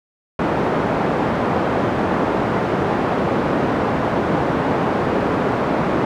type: band-pass noise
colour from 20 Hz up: pink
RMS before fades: -19 dBFS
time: 0.39-6.05 s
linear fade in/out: 2 ms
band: 170 to 1100 Hz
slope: 12 dB/octave
effects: none